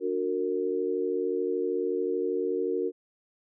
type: chord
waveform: sine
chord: D augmented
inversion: none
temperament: just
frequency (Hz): 293.7 / 367.1 / 458.9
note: D4 / F#4 / A#4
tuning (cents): 0 / -14 / -27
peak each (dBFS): -34 / -29 / -29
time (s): 0-2.92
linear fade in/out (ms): 50
effects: none